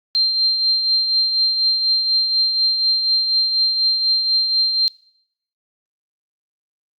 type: tone with tremolo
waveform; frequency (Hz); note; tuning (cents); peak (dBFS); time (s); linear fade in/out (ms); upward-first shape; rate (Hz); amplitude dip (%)
sine; 4160; C8; -11; -12; 0.15-4.88; 0; triangle; 4.1; 50
effects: noise-tail reverb RT60 0.7 s tail -22 dB re dry + Opus 48 kbps